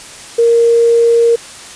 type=tone with quantisation; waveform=sine; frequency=466.2 Hz; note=A#4; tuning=in tune; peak=-6 dBFS; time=0.38-1.36 s; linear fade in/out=10 ms; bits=5; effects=white hiss -32 dBFS RMS until 1.75 s + resampled to 22050 Hz